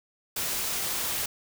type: noise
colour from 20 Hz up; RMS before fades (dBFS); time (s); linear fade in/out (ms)
white; -30; 0.36-1.26; 5
effects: none